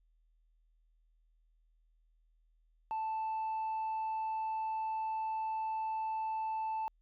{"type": "tone with tanh clipping", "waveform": "sine", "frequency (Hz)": 880, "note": "A5", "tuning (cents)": 0, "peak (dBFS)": -34, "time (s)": [2.91, 6.88], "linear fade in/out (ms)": 0, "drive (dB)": 1, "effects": ["added 40 Hz sine -67 dBFS peak until 7.01 s"]}